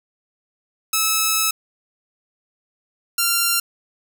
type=tone pair in turn; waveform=5% pulse; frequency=1299 / 1381.8 Hz; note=E6 / F6; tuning=-26 / -19 cents; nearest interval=minor second; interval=107 cents; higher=second; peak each=-5 dBFS; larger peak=neither; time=0.93-1.51 / 3.18-3.6 s; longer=first; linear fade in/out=5 ms; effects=none